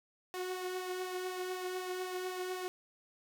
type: tone with flanger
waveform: sawtooth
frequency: 367.4 Hz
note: F#4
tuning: 12 cents flat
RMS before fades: -39 dBFS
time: 0.34-2.68 s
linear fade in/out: 0 ms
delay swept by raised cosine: 1.6 to 3.4 ms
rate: 4 Hz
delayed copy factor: +0.5
effects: none